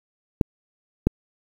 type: clicks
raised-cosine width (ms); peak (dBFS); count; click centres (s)
3; -4; 2; 0.412 / 1.07
effects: 7-bit